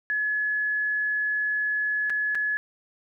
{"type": "tone with dropouts", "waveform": "sine", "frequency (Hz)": 1702, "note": "G#6", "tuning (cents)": 42, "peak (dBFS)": -23, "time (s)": [0.1, 2.57], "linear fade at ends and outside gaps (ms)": 0, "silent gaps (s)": [[2.097, 2.102], [2.348, 2.353]], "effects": []}